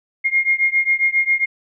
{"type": "beating tone pair", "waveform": "sine", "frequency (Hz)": [2131, 2138.4], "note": ["C7", "C7"], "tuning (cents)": [31, 37], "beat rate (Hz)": 7.4, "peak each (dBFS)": [-17, -18], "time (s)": [0.24, 1.46], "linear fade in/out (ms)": 20, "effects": []}